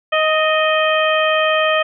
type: harmonic tone with a mistuned harmonic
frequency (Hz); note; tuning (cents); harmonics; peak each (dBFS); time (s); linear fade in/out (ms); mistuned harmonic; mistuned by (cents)
626; D#5; +10; 1 / 2 / 3 / 4 / 5; -16 / -19 / -21 / -22 / -23; 0.12-1.83; 10; 3; -25
effects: none